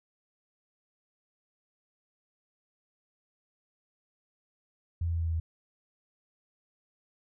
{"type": "tone with pitch steps", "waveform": "sine", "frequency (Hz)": [84.7, 84.02, 83.34, 82.67, 82, 81.34], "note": ["E2", "E2", "E2", "E2", "E2", "E2"], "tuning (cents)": [48, 34, 19, 6, -9, -23], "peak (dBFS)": -27, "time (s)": [5.01, 5.4], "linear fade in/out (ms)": 5, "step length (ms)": 65, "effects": []}